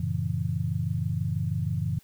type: chord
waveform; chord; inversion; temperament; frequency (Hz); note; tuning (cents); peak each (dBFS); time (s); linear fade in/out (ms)
sine; F# minor seventh; none; equal with one note detuned; 92.5 / 112.18 / 138.59 / 164.81; F#2 / A2 / C#3 / E3; 0 / +34 / 0 / 0; -31; 0-1.99; 5
effects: white hiss -60 dBFS RMS until 2.03 s